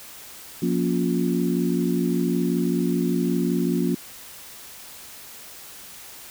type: harmonic tone with a mistuned harmonic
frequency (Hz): 59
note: A#1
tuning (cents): +22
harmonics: 3 / 4 / 5 / 6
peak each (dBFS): -24 / -25 / -26 / -27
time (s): 0.62-3.95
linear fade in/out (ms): 5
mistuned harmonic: 5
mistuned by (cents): -83
effects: white hiss -42 dBFS RMS until 6.3 s